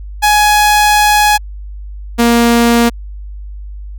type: tone pair in turn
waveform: sawtooth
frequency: 838 / 235.2 Hz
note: G#5 / A#3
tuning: +15 / +16 cents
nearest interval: octave + minor seventh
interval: 2199 cents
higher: first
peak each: -3 dBFS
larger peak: neither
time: 0.22-1.38 / 2.18-2.9 s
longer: first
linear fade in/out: 20 ms
effects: added 50 Hz sine -24 dBFS peak until 3.98 s